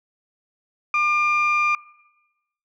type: tone pair together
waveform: sine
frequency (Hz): 1200 / 2400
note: D6 / D7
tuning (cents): +37 / +37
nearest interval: octave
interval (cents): 1200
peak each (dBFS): -19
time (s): 0.94-1.75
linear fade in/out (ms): 2
effects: noise-tail reverb RT60 1.0 s tail -22 dB re dry + tanh soft clip ceiling -12 dBFS